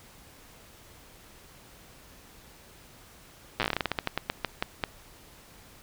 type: slowing click train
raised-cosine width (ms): 0.3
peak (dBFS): -10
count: 20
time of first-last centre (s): 3.6-4.838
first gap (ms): 8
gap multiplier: 1.2
effects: pink hiss -53 dBFS RMS until 5.82 s